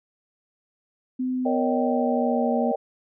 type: tone with pitch glide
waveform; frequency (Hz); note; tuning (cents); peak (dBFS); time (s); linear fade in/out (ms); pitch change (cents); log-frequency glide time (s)
sine; 255.3 to 238.2; C4 to A#3; -42 to +38; -23; 1.19-2.72; 10; -120; 1.33-2.57
type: chord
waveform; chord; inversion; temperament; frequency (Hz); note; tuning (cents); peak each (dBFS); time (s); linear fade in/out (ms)
sine; Eb dominant seventh; second; just; 466.7 / 560 / 622.3 / 777.8; Bb4 / Db5 / Eb5 / G5; +2 / +18 / 0 / -14; -28; 1.45-2.76; 10
effects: none